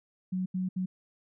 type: tone bursts at uneven times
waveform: sine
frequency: 185 Hz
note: F#3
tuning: in tune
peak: -28 dBFS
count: 3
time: 0.32-0.46 / 0.54-0.69 / 0.76-0.86 s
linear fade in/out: 10 ms
effects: none